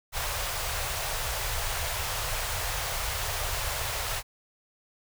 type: band-stop noise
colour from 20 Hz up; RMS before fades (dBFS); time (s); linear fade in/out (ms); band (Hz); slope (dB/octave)
pink; -31; 0.12-4.23; 50; 110 to 540; 24
effects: none